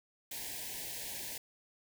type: band-stop noise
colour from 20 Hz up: white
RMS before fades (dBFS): -42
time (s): 0.31-1.38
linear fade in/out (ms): 5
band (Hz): 970 to 1600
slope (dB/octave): 96
effects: none